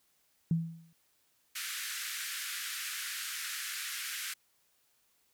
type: tone with exponential decay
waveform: sine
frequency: 164.81 Hz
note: E3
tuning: in tune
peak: -23 dBFS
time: 0.51-0.93 s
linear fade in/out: 2 ms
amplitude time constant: 90 ms
type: band-pass noise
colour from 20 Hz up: pink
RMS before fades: -39 dBFS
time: 1.55-4.34 s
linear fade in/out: 10 ms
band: 1400 to 15000 Hz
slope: 48 dB/octave
effects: white hiss -72 dBFS RMS until 5.33 s